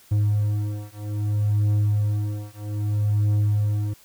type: beating tone pair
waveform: triangle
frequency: 104 / 104.62 Hz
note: G#2 / G#2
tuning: +3 / +13 cents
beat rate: 0.62 Hz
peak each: -21 dBFS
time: 0.11-3.94 s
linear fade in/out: 10 ms
effects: white hiss -53 dBFS RMS until 4.04 s